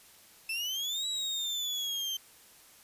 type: exponential two-way sweep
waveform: 35% pulse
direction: up then down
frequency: 2629 to 3910 to 3113 Hz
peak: -30 dBFS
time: 0.49-2.17 s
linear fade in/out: 5 ms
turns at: 1.07 s
effects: white hiss -57 dBFS RMS until 2.83 s + resampled to 32000 Hz